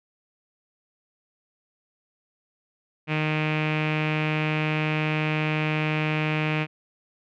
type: tone with low-pass filter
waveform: sawtooth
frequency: 154.3 Hz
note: D#3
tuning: 14 cents flat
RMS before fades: -25 dBFS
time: 3.07-6.67 s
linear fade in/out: 50 ms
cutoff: 2500 Hz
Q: 4.9
effects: none